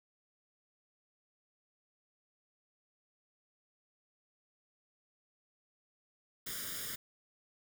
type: noise with comb filter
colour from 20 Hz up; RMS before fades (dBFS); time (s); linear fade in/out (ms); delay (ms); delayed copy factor
white; -41; 6.46-6.96; 10; 0.58; +0.85
effects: none